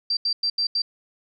sine tone bursts at uneven times, 4699 Hz, D8, in tune, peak -20 dBFS, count 5, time 0.1-0.17 / 0.25-0.33 / 0.43-0.5 / 0.58-0.67 / 0.75-0.82 s, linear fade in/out 5 ms, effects none

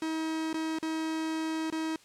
45% pulse tone with dropouts, 318.9 Hz, D#4, 43 cents sharp, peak -30 dBFS, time 0.02-1.96 s, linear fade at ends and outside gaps 2 ms, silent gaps 0.53-0.542 / 0.787-0.827 / 1.702-1.724 s, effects white hiss -58 dBFS RMS until 2.04 s + low-pass 8000 Hz 12 dB/octave

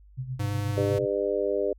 sine tone with tremolo, 129.1 Hz, C3, 23 cents flat, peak -28 dBFS, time 0.17-1.06 s, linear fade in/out 20 ms, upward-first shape sine, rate 8.2 Hz, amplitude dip 70%
square tone with vibrato, 101.5 Hz, G#2, 39 cents flat, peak -28 dBFS, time 0.39-0.99 s, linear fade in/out 10 ms, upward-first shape sine, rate 10 Hz, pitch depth 9 cents each way
harmonic tone, 100.3 Hz, G2, 40 cents sharp, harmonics 3 / 4 / 5 / 6, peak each -35 / -27 / -29 / -29 dBFS, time 0.77-1.73 s, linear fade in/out 5 ms
effects added 50 Hz sine -50 dBFS peak until 1.78 s

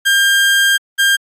30% pulse tone pair in turn, 1600 / 1600 Hz, G6 / G6, +35 / +35 cents, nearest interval unison, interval 0 cents, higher neither, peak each -7 dBFS, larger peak neither, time 0.05-0.78 / 0.98-1.17 s, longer first, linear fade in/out 20 ms, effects AAC 64 kbps

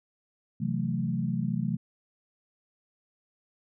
sine chord, F# half-diminished seventh, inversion second, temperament equal, 130.81 / 164.81 / 185 / 220 Hz, C3 / E3 / F#3 / A3, 0 / 0 / 0 / 0 cents, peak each -32 dBFS, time 0.6-1.77 s, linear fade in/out 10 ms, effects none

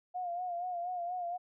sine tone with vibrato, 710 Hz, F5, 28 cents sharp, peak -34 dBFS, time 0.14-1.38 s, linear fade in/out 20 ms, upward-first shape sine, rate 4.2 Hz, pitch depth 57 cents each way, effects none

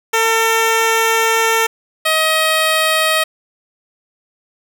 10% pulse tone pair in turn, 450.9 / 632.1 Hz, A4 / D#5, +42 / +27 cents, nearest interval tritone, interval 585 cents, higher second, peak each -4 dBFS, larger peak neither, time 0.13-1.67 / 2.05-3.24 s, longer first, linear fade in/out 10 ms, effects none

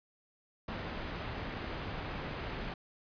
pink low-pass noise, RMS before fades -40 dBFS, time 0.68-2.74 s, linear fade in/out 5 ms, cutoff 2900 Hz, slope 12 dB/octave, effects resampled to 11025 Hz

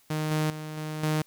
sawtooth tone with level steps, 154.5 Hz, D#3, 12 cents flat, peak -23 / -20 / -31 / -28 / -20 dBFS, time 0.1-1.22 s, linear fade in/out 5 ms, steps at 0.31 / 0.5 / 0.77 / 1.03 s, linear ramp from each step 2 ms, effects white hiss -62 dBFS RMS until 1.26 s

